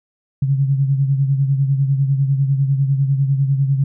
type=beating tone pair; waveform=sine; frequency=136.2 / 146.2 Hz; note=C#3 / D3; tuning=-30 / -7 cents; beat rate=10 Hz; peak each=-14 / -22 dBFS; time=0.42-3.84 s; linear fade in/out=5 ms; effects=none